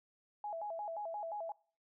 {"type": "tone with vibrato", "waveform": "sine", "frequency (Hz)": 742, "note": "F#5", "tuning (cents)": 5, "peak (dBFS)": -38, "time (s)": [0.44, 1.52], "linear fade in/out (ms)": 2, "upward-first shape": "square", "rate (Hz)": 5.7, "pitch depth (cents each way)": 200, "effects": ["noise-tail reverb RT60 0.4 s tail -22 dB re dry"]}